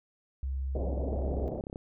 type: tone with pitch glide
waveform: sine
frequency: 66.8 to 67.38 Hz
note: C2 to C#2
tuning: +36 to -49 cents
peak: -30 dBFS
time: 0.43-1.48 s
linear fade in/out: 0 ms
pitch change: +15 cents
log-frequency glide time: 0.9-1.01 s
type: low-pass noise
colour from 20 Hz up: white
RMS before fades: -36 dBFS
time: 0.75-1.61 s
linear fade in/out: 2 ms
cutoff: 670 Hz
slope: 48 dB/octave
type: click train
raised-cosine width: 2 ms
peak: -26 dBFS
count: 22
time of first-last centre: 1.13-1.759 s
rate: 33.4 Hz
effects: none